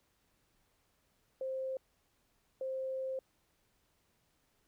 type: tone bursts at uneven times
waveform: sine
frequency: 526 Hz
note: C5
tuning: 9 cents sharp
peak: -35 dBFS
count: 2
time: 1.41-1.77 / 2.61-3.19 s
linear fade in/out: 2 ms
effects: pink hiss -75 dBFS RMS until 4.67 s